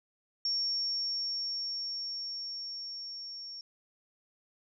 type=tone with level ramp; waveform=sine; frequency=5500 Hz; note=F8; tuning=27 cents flat; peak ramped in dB=-28 to -41 dBFS; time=0.45-3.61 s; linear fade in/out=2 ms; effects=none